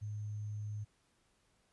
sine tone with sample-and-hold, 105.1 Hz, G#2, 21 cents sharp, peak -38 dBFS, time 0.01-0.85 s, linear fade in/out 20 ms, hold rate 6300 Hz, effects pink hiss -74 dBFS RMS until 1.72 s + resampled to 24000 Hz

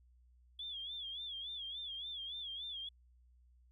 triangle tone with vibrato, 3381 Hz, G#7, 30 cents sharp, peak -38 dBFS, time 0.59-2.89 s, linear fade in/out 5 ms, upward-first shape sine, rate 3.5 Hz, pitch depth 110 cents each way, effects tanh soft clip ceiling -40 dBFS + added 61 Hz sine -63 dBFS peak until 3.71 s

